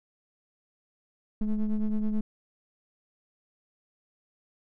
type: ring-modulated tone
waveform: triangle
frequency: 108.6 Hz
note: A2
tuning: 22 cents flat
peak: -19 dBFS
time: 1.41-2.21 s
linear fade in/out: 5 ms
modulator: 104 Hz
effects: none